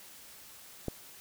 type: click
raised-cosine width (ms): 2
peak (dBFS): -19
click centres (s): 0.883
effects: white hiss -52 dBFS RMS until 1.2 s